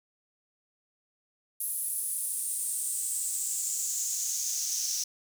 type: noise with high-pass filter sweep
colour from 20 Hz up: pink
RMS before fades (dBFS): -32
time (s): 1.6-5.04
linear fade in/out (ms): 5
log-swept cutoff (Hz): 11000 to 5700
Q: 5.4
effects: none